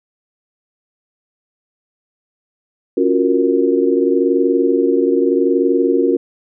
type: chord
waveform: sine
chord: Gb major seventh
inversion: second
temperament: equal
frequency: 277.2 / 349.2 / 370 / 466.2 Hz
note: Db4 / F4 / Gb4 / Bb4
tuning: 0 / 0 / 0 / 0 cents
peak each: -17 dBFS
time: 2.97-6.17 s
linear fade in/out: 5 ms
effects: none